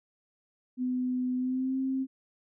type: tone with pitch glide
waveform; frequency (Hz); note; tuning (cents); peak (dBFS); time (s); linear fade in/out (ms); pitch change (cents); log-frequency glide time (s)
sine; 252.2 to 264.6; B3 to C4; +36 to +20; -27; 0.77-2.07; 50; +84; 1.36-1.78
effects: none